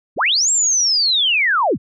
sine linear two-way sweep, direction up then down, 46.25 to 7600 to 54.7 Hz, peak -13 dBFS, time 0.16-1.78 s, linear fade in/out 50 ms, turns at 0.51 s, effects none

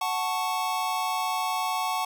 square chord, F# minor, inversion none, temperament equal, 740 / 880 / 1108.7 Hz, F#5 / A5 / C#6, 0 / 0 / 0 cents, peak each -31 dBFS, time 0.01-2.05 s, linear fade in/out 5 ms, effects none

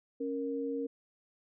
sine tone pair together, 275.8 / 466.2 Hz, C#4 / A#4, -9 / 0 cents, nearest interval major sixth, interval 909 cents, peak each -35 / -35 dBFS, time 0.2-0.87 s, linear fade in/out 10 ms, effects none

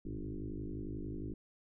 sine tone with frequency modulation, 131.1 Hz, C3, 4 cents sharp, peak -38 dBFS, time 0.05-1.34 s, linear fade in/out 5 ms, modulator 51.2 Hz, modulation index 4.5, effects none

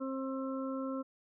harmonic tone, 265.9 Hz, C4, 28 cents sharp, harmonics 1 / 2 / 4 / 5, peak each -36 / -40 / -47 / -46 dBFS, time 0-1.03 s, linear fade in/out 20 ms, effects none

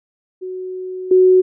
sine tone with level steps, 370.4 Hz, F#4, 2 cents sharp, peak -24 / -7 dBFS, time 0.41-1.42 s, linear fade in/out 20 ms, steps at 1.11 s, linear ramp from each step 5 ms, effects none

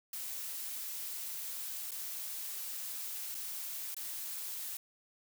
blue noise with dropouts, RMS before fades -41 dBFS, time 0.13-4.77 s, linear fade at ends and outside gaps 2 ms, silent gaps 1.909-1.917 / 3.345-3.349 / 3.945-3.966 s, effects none

